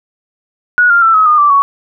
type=tone with pitch steps; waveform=sine; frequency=1459 / 1395.5 / 1334.8 / 1276.8 / 1221.2 / 1168.1 / 1117.3 Hz; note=F#6 / F6 / E6 / D#6 / D#6 / D6 / C#6; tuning=-25 / -2 / +21 / +44 / -33 / -10 / +13 cents; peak=-5 dBFS; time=0.78-1.62 s; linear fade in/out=0 ms; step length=120 ms; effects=none